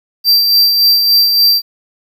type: tone with tremolo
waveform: square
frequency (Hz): 4699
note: D8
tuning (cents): 0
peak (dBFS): -6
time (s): 0.24-1.62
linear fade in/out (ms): 50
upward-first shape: sine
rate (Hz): 3.5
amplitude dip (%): 40
effects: 8-bit